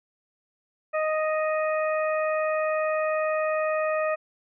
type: harmonic tone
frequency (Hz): 622.3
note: D#5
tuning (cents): 0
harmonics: 1 / 2 / 3 / 4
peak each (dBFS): -24 / -30 / -34 / -36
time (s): 0.93-4.16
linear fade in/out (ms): 20
effects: none